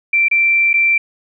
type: tone with dropouts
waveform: sine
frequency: 2349 Hz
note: D7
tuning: in tune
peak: -10 dBFS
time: 0.13-0.98 s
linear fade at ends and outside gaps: 5 ms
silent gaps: 0.284-0.312 / 0.732-0.739 s
effects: none